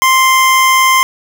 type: tone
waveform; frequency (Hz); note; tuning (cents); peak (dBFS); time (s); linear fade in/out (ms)
25% pulse; 1046.5; C6; 0; -3; 0.02-1.03; 0
effects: none